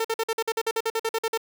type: tone bursts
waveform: sawtooth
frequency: 450 Hz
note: A4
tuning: 39 cents sharp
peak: -19 dBFS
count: 15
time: 0-1.376 s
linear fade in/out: 5 ms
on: 46 ms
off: 49 ms
effects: none